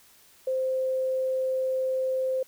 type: tone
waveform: sine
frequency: 521 Hz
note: C5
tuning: 7 cents flat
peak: -24 dBFS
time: 0.47-2.43 s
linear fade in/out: 5 ms
effects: white hiss -57 dBFS RMS until 2.47 s